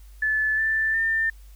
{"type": "tone with pitch steps", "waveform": "sine", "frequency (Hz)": [1736, 1767.4, 1799.3], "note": ["A6", "A6", "A6"], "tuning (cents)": [-24, 7, 38], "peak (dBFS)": -20, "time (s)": [0.22, 1.3], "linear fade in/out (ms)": 5, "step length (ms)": 360, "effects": ["added 50 Hz sine -43 dBFS peak until 1.55 s", "white hiss -59 dBFS RMS until 1.55 s"]}